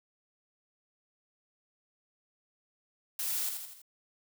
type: noise with echo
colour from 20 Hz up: blue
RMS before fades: -34 dBFS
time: 3.19-3.49 s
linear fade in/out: 2 ms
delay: 82 ms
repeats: 4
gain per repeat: -5 dB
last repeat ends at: 3.818 s
effects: none